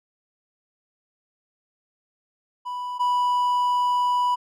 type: tone pair in turn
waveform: triangle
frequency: 987.8 / 984.4 Hz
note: B5 / B5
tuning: 0 / -6 cents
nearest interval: unison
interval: 6 cents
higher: first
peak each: -26 / -17 dBFS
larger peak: second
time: 2.65-2.99 / 2.99-4.36 s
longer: second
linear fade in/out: 20 ms
effects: none